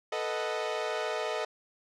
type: chord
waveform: sawtooth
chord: B dominant seventh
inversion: third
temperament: equal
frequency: 440 / 493.9 / 622.3 / 740 Hz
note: A4 / B4 / D#5 / F#5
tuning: 0 / 0 / 0 / 0 cents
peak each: -31 / -34 / -30 / -36 dBFS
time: 0.12-1.45 s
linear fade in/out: 5 ms
effects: low-pass 5000 Hz 12 dB/octave